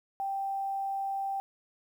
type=tone with quantisation; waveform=sine; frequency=784 Hz; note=G5; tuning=in tune; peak=-30 dBFS; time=0.2-1.4 s; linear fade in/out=0 ms; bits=10; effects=none